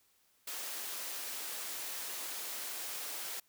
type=high-pass noise; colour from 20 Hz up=white; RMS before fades=-41 dBFS; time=0.47-3.4 s; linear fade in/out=5 ms; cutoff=350 Hz; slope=12 dB/octave; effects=white hiss -71 dBFS RMS until 3.48 s